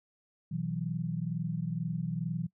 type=chord; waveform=sine; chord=B suspended fourth; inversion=none; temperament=equal with one note detuned; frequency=123.47 / 162.83 / 185 Hz; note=B2 / E3 / F#3; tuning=0 / -21 / 0 cents; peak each=-38 / -33 / -37 dBFS; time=0.51-2.47 s; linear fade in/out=10 ms; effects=noise-tail reverb RT60 0.1 s tail -22 dB re dry